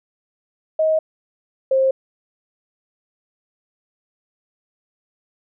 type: tone pair in turn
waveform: sine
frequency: 631 / 530.6 Hz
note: D#5 / C5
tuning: +24 / +24 cents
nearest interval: minor third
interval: 300 cents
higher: first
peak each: -14 / -13 dBFS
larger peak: second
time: 0.79-0.99 / 1.71-1.91 s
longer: neither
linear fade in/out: 5 ms
effects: none